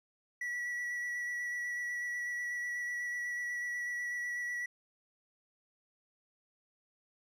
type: tone with vibrato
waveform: triangle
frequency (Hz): 1942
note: B6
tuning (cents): -30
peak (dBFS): -33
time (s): 0.41-4.66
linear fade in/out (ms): 5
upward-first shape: square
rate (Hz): 8.1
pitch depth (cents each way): 10
effects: none